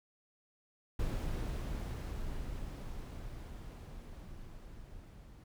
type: noise with level ramp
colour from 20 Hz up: brown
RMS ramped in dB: -35 to -53 dBFS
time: 0.99-5.44 s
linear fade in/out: 5 ms
effects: none